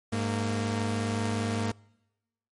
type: tone pair together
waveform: sawtooth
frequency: 102.6 / 230.3 Hz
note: G#2 / A#3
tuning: -21 / -21 cents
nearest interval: octave + major second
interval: 1400 cents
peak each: -26 dBFS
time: 0.12-1.72 s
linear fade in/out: 10 ms
effects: noise-tail reverb RT60 1.0 s tail -26 dB re dry + MP3 48 kbps